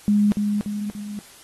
sine tone with echo, 206.9 Hz, G#3, 6 cents flat, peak -14 dBFS, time 0.08-0.32 s, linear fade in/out 0 ms, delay 290 ms, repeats 3, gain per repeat -5 dB, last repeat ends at 1.19 s, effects white hiss -47 dBFS RMS until 1.43 s + AAC 32 kbps

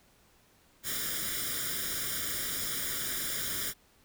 white noise with comb filter, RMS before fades -34 dBFS, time 0.83-3.74 s, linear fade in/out 50 ms, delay 0.57 ms, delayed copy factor +0.85, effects pink hiss -64 dBFS RMS until 4.04 s

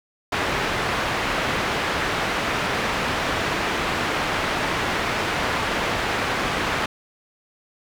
white low-pass noise, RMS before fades -24 dBFS, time 0.32-6.86 s, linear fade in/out 5 ms, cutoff 2000 Hz, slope 12 dB/octave, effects none

